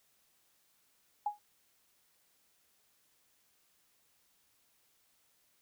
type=tone with exponential decay; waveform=sine; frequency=830 Hz; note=G#5; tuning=1 cent flat; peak=-27 dBFS; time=1.26-1.39 s; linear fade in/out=5 ms; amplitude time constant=27 ms; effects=white hiss -72 dBFS RMS until 5.61 s